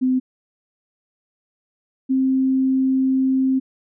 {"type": "tone pair in turn", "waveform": "sine", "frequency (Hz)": [257.1, 263.4], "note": ["C4", "C4"], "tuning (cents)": [-30, 12], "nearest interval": "unison", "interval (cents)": 42, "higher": "second", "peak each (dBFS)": -15, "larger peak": "neither", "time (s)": [[0.01, 0.2], [2.09, 3.6]], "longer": "second", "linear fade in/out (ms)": 20, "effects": []}